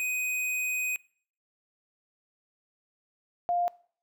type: tone pair in turn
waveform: square / sine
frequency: 2500 / 701.5 Hz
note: D#7 / F5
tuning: +8 / +8 cents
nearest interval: octave + minor seventh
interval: 2200 cents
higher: first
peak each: -29 / -24 dBFS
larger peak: second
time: 0-0.96 / 3.49-3.68 s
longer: first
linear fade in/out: 0 ms
effects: noise-tail reverb RT60 0.5 s tail -22 dB re dry